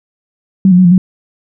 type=tone with pitch steps; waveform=sine; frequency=191 / 178.6 / 184.6 / 173.9 / 184.9 Hz; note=G3 / F3 / F#3 / F3 / F#3; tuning=-45 / +39 / -4 / -7 / -1 cents; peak=-3 dBFS; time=0.65-0.98 s; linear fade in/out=2 ms; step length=66 ms; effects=none